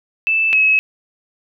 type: tone pair in turn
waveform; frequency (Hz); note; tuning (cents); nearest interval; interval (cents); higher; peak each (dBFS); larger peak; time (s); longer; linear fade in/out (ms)
sine; 2637 / 2572; E7 / E7; 0 / -43; unison; 43; first; -13 / -10; second; 0.27-0.53 / 0.53-0.79; neither; 0
effects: none